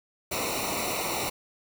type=noise with comb filter; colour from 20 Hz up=pink; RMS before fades=-30 dBFS; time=0.31-1.3 s; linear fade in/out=10 ms; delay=0.61 ms; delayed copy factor=-0.9; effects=none